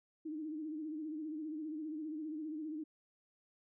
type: tone with vibrato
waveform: sine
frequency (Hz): 309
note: D#4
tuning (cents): -12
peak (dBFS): -39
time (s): 0.25-2.84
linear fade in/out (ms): 10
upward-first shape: sine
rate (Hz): 15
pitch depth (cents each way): 72
effects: none